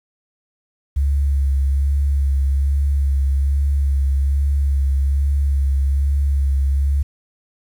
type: tone with vibrato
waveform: sine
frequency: 69.3 Hz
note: C#2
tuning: in tune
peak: -14 dBFS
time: 0.96-7.03 s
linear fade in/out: 10 ms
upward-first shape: sine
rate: 1.2 Hz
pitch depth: 28 cents each way
effects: 8-bit